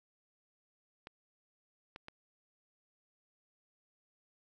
clicks, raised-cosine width 0.3 ms, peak -30 dBFS, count 3, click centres 1.071 / 1.961 / 2.084 s, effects none

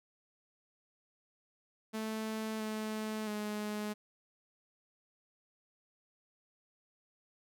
sawtooth tone with pitch steps, 219.1 / 216.5 / 210.3 Hz, A3 / A3 / G#3, -7 / -28 / +22 cents, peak -32 dBFS, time 1.93-3.94 s, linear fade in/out 20 ms, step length 670 ms, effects none

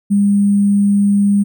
sine tone with sample-and-hold, 201.8 Hz, G#3, 49 cents flat, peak -9 dBFS, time 0.1-1.44 s, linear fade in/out 20 ms, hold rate 8820 Hz, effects none

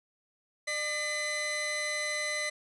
sawtooth tone pair together, 601.1 / 2022 Hz, D5 / B6, +40 / +40 cents, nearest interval octave + major sixth, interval 2100 cents, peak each -33 / -28 dBFS, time 0.67-2.5 s, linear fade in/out 10 ms, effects resampled to 24000 Hz

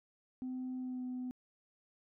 sine tone with pitch glide, 255.7 to 252 Hz, C4 to B3, -40 to +35 cents, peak -36 dBFS, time 0.42-1.31 s, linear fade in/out 0 ms, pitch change -25 cents, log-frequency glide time 0.78-1.03 s, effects tanh soft clip ceiling -35 dBFS

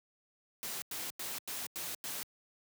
white noise bursts, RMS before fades -40 dBFS, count 6, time 0.63-2.23 s, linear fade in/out 0 ms, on 190 ms, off 92 ms, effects high-pass 100 Hz 12 dB/octave

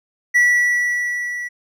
triangle tone with level ramp, 1949 Hz, B6, 23 cents flat, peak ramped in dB -8 to -23 dBFS, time 0.34-1.49 s, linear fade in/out 20 ms, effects none

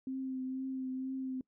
sine tone with vibrato, 261.6 Hz, C4, in tune, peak -35 dBFS, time 0.07-1.41 s, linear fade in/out 2 ms, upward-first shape triangle, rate 2.1 Hz, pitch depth 24 cents each way, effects noise-tail reverb RT60 0.1 s tail -24 dB re dry

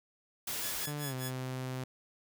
white noise, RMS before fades -37 dBFS, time 0.47-0.86 s, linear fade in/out 5 ms
5% pulse tone with tremolo, 1700 Hz, G#6, 40 cents sharp, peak -27 dBFS, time 0.6-1.32 s, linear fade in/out 50 ms, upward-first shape sine, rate 4.9 Hz, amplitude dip 95%
sawtooth tone with pitch glide, 147.4 to 129.06 Hz, D3 to C3, +7 to -23 cents, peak -32 dBFS, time 0.87-1.84 s, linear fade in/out 5 ms, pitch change -230 cents, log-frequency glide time 1.03-1.14 s
effects none

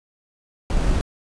brown noise with sample-and-hold, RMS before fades -19 dBFS, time 0.7-1.01 s, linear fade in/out 0 ms, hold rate 7350 Hz, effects resampled to 22050 Hz

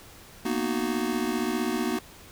square chord, B major seventh, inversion third, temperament just, 231.5 / 246.9 / 308.7 / 370.4 Hz, A#3 / B3 / D#4 / F#4, -12 / 0 / -14 / +2 cents, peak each -32 dBFS, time 0.45-1.99 s, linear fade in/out 5 ms, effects pink hiss -49 dBFS RMS until 2.31 s

